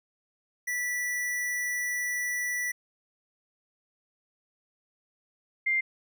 square / sine tone pair in turn, 1962 / 2101 Hz, B6 / C7, -12 / +7 cents, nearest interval minor second, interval 119 cents, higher second, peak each -29 / -23 dBFS, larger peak second, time 0.67-2.72 / 5.66-5.81 s, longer first, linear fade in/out 10 ms, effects none

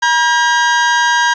40% pulse tone pair together, 957 / 1610.6 Hz, A#5 / G6, +45 / +46 cents, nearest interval major sixth, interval 901 cents, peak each -12 dBFS, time 0.02-1.34 s, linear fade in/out 10 ms, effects resampled to 16000 Hz + 8-bit

